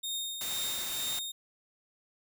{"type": "tone with tremolo", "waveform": "sawtooth", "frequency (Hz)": 3687, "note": "A#7", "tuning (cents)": -20, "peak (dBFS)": -29, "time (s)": [0.03, 1.32], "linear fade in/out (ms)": 10, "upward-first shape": "triangle", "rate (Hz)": 2.1, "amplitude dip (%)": 50}
{"type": "noise", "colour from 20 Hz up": "white", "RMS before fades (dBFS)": -38, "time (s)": [0.41, 1.19], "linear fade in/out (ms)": 0}
{"effects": []}